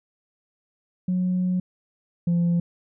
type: tone pair in turn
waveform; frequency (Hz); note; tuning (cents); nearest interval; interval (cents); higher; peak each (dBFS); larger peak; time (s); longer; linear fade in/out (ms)
sine; 182.3 / 172.07; F#3 / F3; -25 / -25; minor second; 100; first; -19 / -16; second; 1.08-1.6 / 2.27-2.6; first; 5
effects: tanh soft clip ceiling -17 dBFS